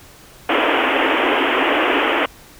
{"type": "band-pass noise", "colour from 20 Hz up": "pink", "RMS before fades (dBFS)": -17, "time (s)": [0.49, 2.26], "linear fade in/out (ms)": 5, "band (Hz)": [260, 3200], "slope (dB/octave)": 96, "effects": ["pink hiss -44 dBFS RMS until 2.59 s"]}